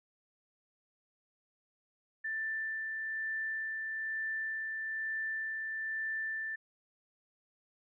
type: tone with tremolo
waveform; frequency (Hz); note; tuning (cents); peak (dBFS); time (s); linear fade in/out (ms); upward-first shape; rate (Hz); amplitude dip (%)
sine; 1771; A6; +11; -33; 2.24-6.56; 10; sine; 1.1; 25
effects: none